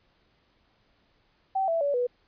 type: tone with pitch steps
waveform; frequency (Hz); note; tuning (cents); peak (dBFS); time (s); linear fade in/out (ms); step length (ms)
sine; 770 / 662.6 / 570.2 / 490.7; G5 / E5 / C#5 / B4; -31 / +9 / +49 / -11; -23; 1.55-2.07; 10; 130
effects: pink hiss -67 dBFS RMS until 2.27 s + resampled to 11025 Hz